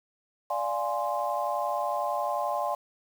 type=chord; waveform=sine; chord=D half-diminished seventh; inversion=none; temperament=equal; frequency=587.3 / 698.5 / 830.6 / 1046.5 Hz; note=D5 / F5 / Ab5 / C6; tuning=0 / 0 / 0 / 0 cents; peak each=-32 dBFS; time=0.5-2.75 s; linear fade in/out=5 ms; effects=8-bit